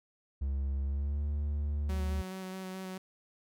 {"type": "tone with pitch glide", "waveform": "triangle", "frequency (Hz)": [68.6, 73.1], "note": ["C#2", "D2"], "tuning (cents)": [-17, -7], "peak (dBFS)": -28, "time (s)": [0.41, 2.22], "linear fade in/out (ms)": 10, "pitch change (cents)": 110, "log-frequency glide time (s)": [0.82, 1.24]}
{"type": "tone with vibrato", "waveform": "sawtooth", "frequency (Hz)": 187.8, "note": "F#3", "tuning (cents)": 26, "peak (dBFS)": -35, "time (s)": [1.89, 2.98], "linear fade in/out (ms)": 5, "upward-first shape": "square", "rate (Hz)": 4.7, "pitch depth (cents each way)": 12}
{"effects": []}